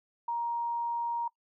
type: tone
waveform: sine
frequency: 940 Hz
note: A#5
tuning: 14 cents sharp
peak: -29 dBFS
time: 0.28-1.28 s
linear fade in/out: 5 ms
effects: noise-tail reverb RT60 0.1 s tail -23 dB re dry